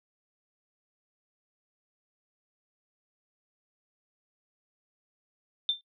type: tone with exponential decay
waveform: sine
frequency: 3573 Hz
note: A7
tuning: 26 cents sharp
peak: -20 dBFS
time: 5.69-5.81 s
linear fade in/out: 1 ms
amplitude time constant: 26 ms
effects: noise-tail reverb RT60 0.1 s tail -21 dB re dry